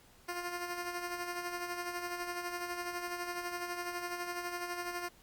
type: tone with tremolo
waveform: 10% pulse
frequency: 351.7 Hz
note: F4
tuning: 12 cents sharp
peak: -27 dBFS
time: 0.28-5.09 s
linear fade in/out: 10 ms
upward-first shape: sine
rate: 12 Hz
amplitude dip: 50%
effects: pink hiss -62 dBFS RMS until 5.22 s + Opus 48 kbps